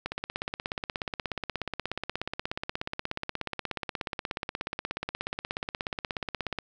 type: click train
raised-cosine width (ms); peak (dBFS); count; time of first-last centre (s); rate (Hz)
0.3; -15; 110; 0.06-6.587; 16.7
effects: none